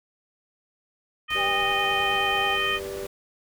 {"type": "harmonic tone", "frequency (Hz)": 619, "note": "D#5", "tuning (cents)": -9, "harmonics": [2, 3, 4, 5], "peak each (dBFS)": [-29, -28, -28, -28], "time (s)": [1.28, 2.8], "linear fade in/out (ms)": 50}
{"type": "noise", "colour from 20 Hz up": "pink", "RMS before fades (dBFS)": -41, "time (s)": [1.3, 3.07], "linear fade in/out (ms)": 5}
{"type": "chord", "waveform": "triangle", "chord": "G major", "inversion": "none", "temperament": "just", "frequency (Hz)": [392, 490, 588], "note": ["G4", "B4", "D5"], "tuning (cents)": [0, -14, 2], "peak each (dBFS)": [-31, -36, -37], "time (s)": [1.35, 3.07], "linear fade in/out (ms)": 10}
{"type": "tone with vibrato", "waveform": "sine", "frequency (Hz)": 799, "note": "G5", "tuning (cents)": 33, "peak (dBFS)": -27, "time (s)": [1.36, 2.58], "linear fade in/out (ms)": 50, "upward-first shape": "triangle", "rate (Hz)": 9.4, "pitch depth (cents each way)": 39}
{"effects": []}